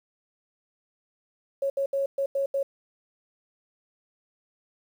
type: tone bursts at uneven times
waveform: sine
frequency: 551 Hz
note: C#5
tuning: 11 cents flat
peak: -23 dBFS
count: 6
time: 1.62-1.7 / 1.77-1.86 / 1.93-2.06 / 2.18-2.26 / 2.35-2.46 / 2.54-2.63 s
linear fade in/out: 5 ms
effects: 9-bit